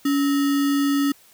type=tone with sample-and-hold; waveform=sine; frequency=281.8 Hz; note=C#4; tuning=29 cents sharp; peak=-17 dBFS; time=0.05-1.12 s; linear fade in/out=5 ms; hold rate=1575 Hz; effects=white hiss -53 dBFS RMS until 1.33 s